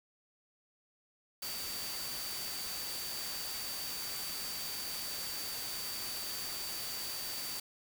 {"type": "tone in noise", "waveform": "sine", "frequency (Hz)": 4606, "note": "D8", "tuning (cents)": -34, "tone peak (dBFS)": -42, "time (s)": [1.42, 7.6], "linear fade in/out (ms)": 5, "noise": "white", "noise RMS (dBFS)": -41, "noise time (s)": [1.42, 7.6], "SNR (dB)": -4, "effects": []}